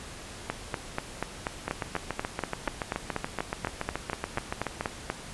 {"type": "two click trains", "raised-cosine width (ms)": 0.5, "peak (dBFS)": [-13, -14], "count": [20, 23], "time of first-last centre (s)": [[0.5, 5.1], [1.68, 4.809]], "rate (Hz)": [4.13, 7.03], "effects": ["pink hiss -43 dBFS RMS until 5.33 s", "resampled to 24000 Hz"]}